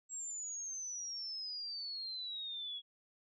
sine exponential sweep, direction down, 7650 to 3322 Hz, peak -40 dBFS, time 0.09-2.82 s, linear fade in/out 50 ms, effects none

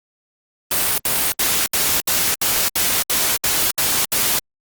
white noise bursts, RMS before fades -18 dBFS, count 11, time 0.71-4.39 s, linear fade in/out 2 ms, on 270 ms, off 71 ms, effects Opus 32 kbps

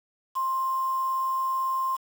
sine tone with quantisation, 1053 Hz, C6, 11 cents sharp, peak -24 dBFS, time 0.35-1.97 s, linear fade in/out 20 ms, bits 7, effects none

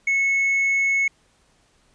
sine tone with tanh clipping, 2196 Hz, C#7, 17 cents flat, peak -18 dBFS, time 0.07-1.08 s, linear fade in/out 5 ms, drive 2 dB, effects pink hiss -61 dBFS RMS until 1.94 s + resampled to 22050 Hz

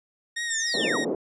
sawtooth tone with vibrato, 1842 Hz, A#6, 21 cents flat, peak -24 dBFS, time 0.36-1.05 s, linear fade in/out 10 ms, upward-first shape sine, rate 3.6 Hz, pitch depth 43 cents each way
sine linear sweep, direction down, 7902 to 789 Hz, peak -27 dBFS, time 0.5-0.98 s, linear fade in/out 10 ms
white band-pass noise, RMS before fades -28 dBFS, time 0.74-1.15 s, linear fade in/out 2 ms, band 210 to 520 Hz, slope 24 dB/octave
effects resampled to 22050 Hz

